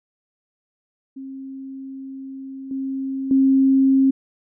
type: tone with level steps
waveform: sine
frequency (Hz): 268.1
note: C4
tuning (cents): +42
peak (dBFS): -31 / -23 / -12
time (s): 1.16-4.11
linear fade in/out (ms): 10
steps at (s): 2.71 / 3.31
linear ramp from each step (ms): 2
effects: none